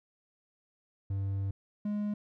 triangle tone pair in turn, 98 / 207.7 Hz, G2 / G#3, 0 / 0 cents, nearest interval octave + minor second, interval 1300 cents, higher second, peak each -28 dBFS, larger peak neither, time 1.1-1.51 / 1.85-2.14 s, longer first, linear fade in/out 5 ms, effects none

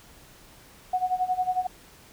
sine tone with tremolo, 736 Hz, F#5, 9 cents flat, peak -20 dBFS, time 0.93-1.67 s, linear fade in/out 5 ms, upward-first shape sine, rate 11 Hz, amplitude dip 85%, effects pink hiss -52 dBFS RMS until 2.12 s

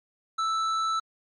triangle tone with hard clipping, 1318.5 Hz, E6, in tune, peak -26 dBFS, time 0.38-1 s, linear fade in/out 10 ms, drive 12 dB, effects MP3 48 kbps

